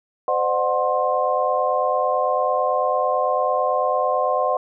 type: tone cluster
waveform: sine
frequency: 514 / 603 / 736 / 1057 Hz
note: C5 / D5 / F#5 / C6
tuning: -31 / +46 / -9 / +17 cents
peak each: -23 dBFS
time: 0.28-4.57 s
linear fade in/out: 2 ms
effects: none